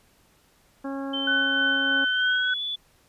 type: harmonic tone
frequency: 273.7 Hz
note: C#4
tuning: 22 cents flat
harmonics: 1 / 2 / 3 / 4 / 5 / 6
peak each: -30 / -36 / -40 / -42 / -44 / -46 dBFS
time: 0.84-2.05 s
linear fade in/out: 10 ms
type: tone with pitch glide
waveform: sine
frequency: 3094 to 3453 Hz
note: G7 to A7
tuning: -23 to -33 cents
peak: -27 dBFS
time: 1.13-2.76 s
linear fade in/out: 10 ms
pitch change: +190 cents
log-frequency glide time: 2.11-2.62 s
type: tone with tremolo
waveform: sine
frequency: 1500 Hz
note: F#6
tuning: 23 cents sharp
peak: -20 dBFS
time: 1.27-2.54 s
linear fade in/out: 5 ms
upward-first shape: sine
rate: 3.2 Hz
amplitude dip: 30%
effects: pink hiss -61 dBFS RMS until 3.08 s + resampled to 32000 Hz